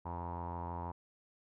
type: tone with low-pass filter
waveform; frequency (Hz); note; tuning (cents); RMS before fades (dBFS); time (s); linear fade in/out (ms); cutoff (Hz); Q
sawtooth; 86.3; F2; -20; -41; 0.05-0.92; 10; 930; 9.6
effects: none